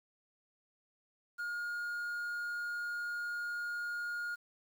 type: tone with quantisation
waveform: triangle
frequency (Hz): 1426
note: F6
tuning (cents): +36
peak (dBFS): -34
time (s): 1.38-4.36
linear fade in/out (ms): 20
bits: 10
effects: none